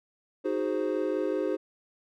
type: chord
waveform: triangle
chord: Ab dominant seventh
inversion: second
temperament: equal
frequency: 311.1 / 370 / 415.3 / 523.3 Hz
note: Eb4 / Gb4 / Ab4 / C5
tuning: 0 / 0 / 0 / 0 cents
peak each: -30 dBFS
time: 0.44-1.57 s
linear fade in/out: 20 ms
effects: none